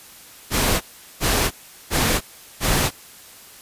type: noise bursts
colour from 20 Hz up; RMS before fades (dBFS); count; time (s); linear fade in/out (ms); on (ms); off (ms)
pink; -19; 4; 0.5-2.91; 50; 310; 390
effects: white hiss -44 dBFS RMS until 3.61 s + resampled to 32000 Hz